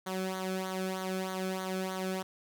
sawtooth tone with flanger, 187.8 Hz, F#3, 26 cents sharp, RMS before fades -35 dBFS, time 0.06-2.23 s, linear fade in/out 10 ms, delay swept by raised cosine 0.38 to 1.06 ms, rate 3.2 Hz, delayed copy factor -0.7, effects none

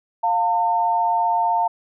sine tone pair together, 704 / 903.9 Hz, F5 / A5, +14 / +46 cents, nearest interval major third, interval 432 cents, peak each -21 / -18 dBFS, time 0.23-1.68 s, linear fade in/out 10 ms, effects none

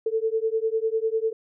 sine beating tone pair, 440 / 450 Hz, A4 / A4, 0 / +39 cents, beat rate 10 Hz, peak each -25 dBFS, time 0.06-1.33 s, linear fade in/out 5 ms, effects none

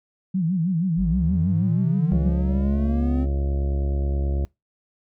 sine tone with vibrato, 174.61 Hz, F3, in tune, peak -19 dBFS, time 0.34-2.3 s, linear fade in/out 10 ms, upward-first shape sine, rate 6.3 Hz, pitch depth 160 cents each way
triangle linear sweep, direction up, 44.62 to 261.6 Hz, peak -21 dBFS, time 0.96-3.27 s, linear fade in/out 50 ms
harmonic tone, 69.4 Hz, C#2, 3 cents sharp, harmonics 1 / 2 / 3 / 4 / 5 / 6 / 7 / 8 / 9 / 10, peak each -21 / -31 / -37 / -42 / -35 / -43 / -50 / -40 / -47 / -46 dBFS, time 2.12-4.45 s, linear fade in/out 0 ms
effects noise-tail reverb RT60 0.2 s tail -24 dB re dry

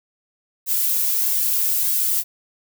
violet noise with flanger, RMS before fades -20 dBFS, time 0.66-2.24 s, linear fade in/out 50 ms, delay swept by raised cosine 1.8 to 2.9 ms, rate 1.6 Hz, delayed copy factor +0.75, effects none

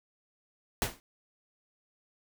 pink noise with exponential decay, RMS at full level -26 dBFS, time 0.82-1 s, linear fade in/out 0 ms, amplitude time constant 39 ms, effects none

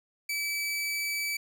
sawtooth tone, 2302 Hz, D7, 35 cents flat, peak -26 dBFS, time 0.29-1.37 s, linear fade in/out 5 ms, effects none

